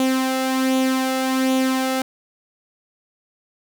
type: tone with flanger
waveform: sawtooth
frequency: 261.6 Hz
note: C4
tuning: in tune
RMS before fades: -20 dBFS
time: 0-2.02 s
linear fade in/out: 2 ms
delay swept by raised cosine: 0.29 to 1.49 ms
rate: 1.3 Hz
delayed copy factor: +0.5
effects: none